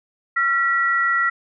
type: tone pair together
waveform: sine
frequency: 1367 / 1933.2 Hz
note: F6 / B6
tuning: -37 / -38 cents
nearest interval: tritone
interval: 599 cents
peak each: -19 dBFS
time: 0.36-1.3 s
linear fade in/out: 10 ms
effects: none